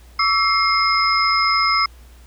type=tone cluster; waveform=sine; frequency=1136 / 1313 / 2124 / 5110 Hz; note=C#6 / E6 / C7 / D#8; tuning=+42 / -7 / +25 / +45 cents; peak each=-20 dBFS; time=0.19-1.86 s; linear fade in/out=5 ms; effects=added 60 Hz sine -42 dBFS peak until 2.26 s + pink hiss -52 dBFS RMS until 2.26 s